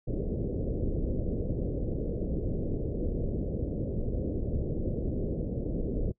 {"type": "low-pass noise", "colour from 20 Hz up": "pink", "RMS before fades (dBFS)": -31, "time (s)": [0.07, 6.12], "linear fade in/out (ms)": 10, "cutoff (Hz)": 540, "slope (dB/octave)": 48, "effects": ["noise-tail reverb RT60 0.1 s tail -22 dB re dry"]}